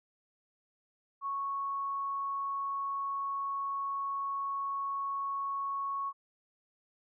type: tone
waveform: sine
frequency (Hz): 1106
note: C#6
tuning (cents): -4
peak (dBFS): -32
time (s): 1.21-6.13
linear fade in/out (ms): 50
effects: none